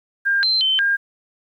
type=tone with pitch steps; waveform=sine; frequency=1602 / 4110 / 3079 / 1610 Hz; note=G6 / C8 / G7 / G6; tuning=+37 / -32 / -32 / +46 cents; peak=-15 dBFS; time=0.25-0.97 s; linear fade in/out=20 ms; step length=180 ms; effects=9-bit